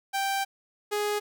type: tone pair in turn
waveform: sawtooth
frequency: 784 / 416 Hz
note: G5 / G#4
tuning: 0 / +3 cents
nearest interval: major seventh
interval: 1097 cents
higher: first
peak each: -22 dBFS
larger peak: neither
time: 0.13-0.45 / 0.91-1.2 s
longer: first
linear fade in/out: 20 ms
effects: none